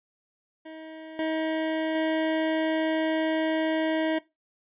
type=tone with level steps; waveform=25% pulse; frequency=317.6 Hz; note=D#4; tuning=36 cents sharp; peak=-36 / -22 / -20 dBFS; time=0.65-4.19 s; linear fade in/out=10 ms; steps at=1.19 / 1.95 s; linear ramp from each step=2 ms; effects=noise-tail reverb RT60 0.2 s tail -18 dB re dry + resampled to 8000 Hz